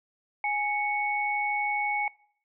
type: tone pair together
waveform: sine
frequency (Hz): 830.4 / 2217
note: G#5 / C#7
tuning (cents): 0 / 0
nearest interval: octave + perfect fourth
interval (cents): 1700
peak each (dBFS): -28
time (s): 0.44-2.08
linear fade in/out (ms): 2
effects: noise-tail reverb RT60 0.6 s tail -23 dB re dry